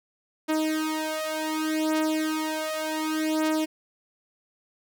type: beating tone pair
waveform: sawtooth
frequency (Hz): 312.2 / 312.87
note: D#4 / D#4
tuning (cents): +6 / +10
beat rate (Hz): 0.67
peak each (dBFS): -24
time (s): 0.48-3.66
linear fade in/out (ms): 20
effects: none